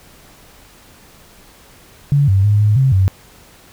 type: tone with pitch steps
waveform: sine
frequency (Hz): 142.5 / 97 / 103.7 / 105.1 / 133.2 / 95.1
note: C#3 / G2 / G#2 / G#2 / C3 / F#2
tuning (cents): +48 / -18 / -2 / +21 / +31 / +48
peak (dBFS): -9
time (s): 2.12-3.08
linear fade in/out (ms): 0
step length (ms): 160
effects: pink hiss -45 dBFS RMS until 3.72 s